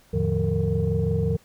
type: tone cluster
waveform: sine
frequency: 82.5 / 108 / 149.7 / 175 / 457.7 Hz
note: E2 / A2 / D3 / F3 / A#4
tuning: +2 / -32 / +33 / +4 / -32 cents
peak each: -26 dBFS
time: 0.13-1.37 s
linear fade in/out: 10 ms
effects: tanh soft clip ceiling -13 dBFS + pink hiss -57 dBFS RMS until 1.44 s